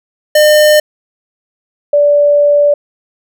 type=tone pair in turn; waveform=square / sine; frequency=605 / 581.7 Hz; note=D#5 / D5; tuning=-49 / -17 cents; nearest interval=minor second; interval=68 cents; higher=first; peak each=-5 dBFS; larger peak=neither; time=0.35-0.8 / 1.93-2.74 s; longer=second; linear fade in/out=5 ms; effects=none